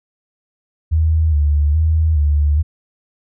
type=tone with vibrato; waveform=sine; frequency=76.5 Hz; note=D#2; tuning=29 cents flat; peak=-11 dBFS; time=0.91-2.63 s; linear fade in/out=20 ms; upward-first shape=square; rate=1.2 Hz; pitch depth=68 cents each way; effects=none